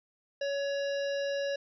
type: harmonic tone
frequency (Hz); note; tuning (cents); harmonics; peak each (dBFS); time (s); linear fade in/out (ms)
561; C#5; +21; 1 / 3 / 5 / 7 / 9 / 10; -30 / -40 / -44 / -47 / -49 / -50; 0.41-1.56; 5
effects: none